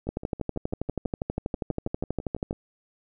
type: two click trains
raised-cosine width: 2 ms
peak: -24 / -14 dBFS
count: 16 / 31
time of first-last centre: 0.07-2.529 / 0.09-2.509 s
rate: 6.1 / 12.4 Hz
effects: none